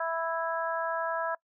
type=harmonic tone; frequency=329.6 Hz; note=E4; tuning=in tune; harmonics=2 / 3 / 4 / 5; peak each=-32 / -34 / -35 / -36 dBFS; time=0-1.35 s; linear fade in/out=5 ms; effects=noise-tail reverb RT60 0.1 s tail -23 dB re dry